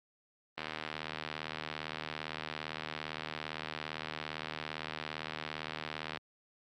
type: click train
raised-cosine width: 0.3 ms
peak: -21 dBFS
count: 435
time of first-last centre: 0.58-6.173 s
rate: 77.6 Hz
effects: high-pass 100 Hz 12 dB/octave + Opus 32 kbps